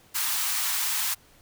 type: high-pass noise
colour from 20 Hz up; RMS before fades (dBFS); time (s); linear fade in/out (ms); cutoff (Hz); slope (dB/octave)
white; -27; 0.14-1.15; 20; 810; 48
effects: pink hiss -57 dBFS RMS until 1.41 s